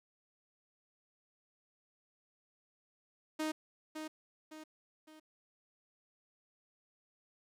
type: tone with echo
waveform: sawtooth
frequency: 311 Hz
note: D#4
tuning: 1 cent flat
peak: -30 dBFS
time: 3.39-3.52 s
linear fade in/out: 10 ms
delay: 560 ms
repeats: 3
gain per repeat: -7 dB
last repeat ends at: 5.2 s
effects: low-pass 12000 Hz 12 dB/octave + 12-bit